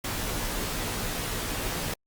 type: noise with comb filter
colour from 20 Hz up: pink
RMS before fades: -31 dBFS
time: 0.04-1.94 s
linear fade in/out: 5 ms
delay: 15 ms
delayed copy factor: -0.8
effects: Opus 48 kbps